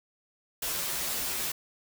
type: noise with comb filter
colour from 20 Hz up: white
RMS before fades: -32 dBFS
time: 0.62-1.52 s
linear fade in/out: 5 ms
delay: 9.7 ms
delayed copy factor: -0.95
effects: none